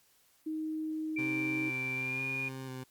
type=tone; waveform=sine; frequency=313.3 Hz; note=D#4; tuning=12 cents sharp; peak=-33 dBFS; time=0.46-1.7 s; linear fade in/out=10 ms
type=tone with pitch glide; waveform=sine; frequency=2349 to 2436 Hz; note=D7 to D#7; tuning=0 to -37 cents; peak=-33 dBFS; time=1.16-2.49 s; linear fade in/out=10 ms; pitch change=+63 cents; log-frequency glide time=1.94-2.24 s
type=tone with vibrato; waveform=20% pulse; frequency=130.81 Hz; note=C3; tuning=in tune; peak=-35 dBFS; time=1.18-2.84 s; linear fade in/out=10 ms; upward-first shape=square; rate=1 Hz; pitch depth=17 cents each way
effects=white hiss -67 dBFS RMS until 2.9 s + Opus 48 kbps